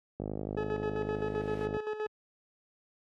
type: click train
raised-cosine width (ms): 2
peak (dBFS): -22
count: 82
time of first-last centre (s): 0.2-1.767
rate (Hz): 51.7
type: noise with exponential growth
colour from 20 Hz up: blue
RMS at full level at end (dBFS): -36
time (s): 0.32-1.66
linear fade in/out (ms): 5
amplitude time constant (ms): 290
type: tone with tremolo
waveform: 40% pulse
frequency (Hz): 427.5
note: A4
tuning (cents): -50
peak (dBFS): -30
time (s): 0.57-2.07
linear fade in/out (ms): 5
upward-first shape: square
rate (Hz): 7.7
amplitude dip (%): 60
effects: high-pass 60 Hz 12 dB/octave + low-pass 2000 Hz 12 dB/octave